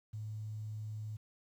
sine tone, 107.6 Hz, A2, 38 cents flat, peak -39 dBFS, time 0.13-1.17 s, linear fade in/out 10 ms, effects 11-bit

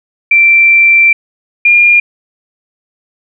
sine tone pair in turn, 2349 / 2411 Hz, D7 / D7, 0 / +45 cents, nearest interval unison, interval 45 cents, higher second, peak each -3 dBFS, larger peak neither, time 0.31-1.13 / 1.65-2 s, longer first, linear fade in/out 5 ms, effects none

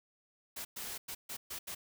white noise bursts at uneven times, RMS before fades -42 dBFS, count 6, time 0.56-0.65 / 0.76-0.98 / 1.08-1.15 / 1.29-1.37 / 1.5-1.59 / 1.67-1.75 s, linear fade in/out 10 ms, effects none

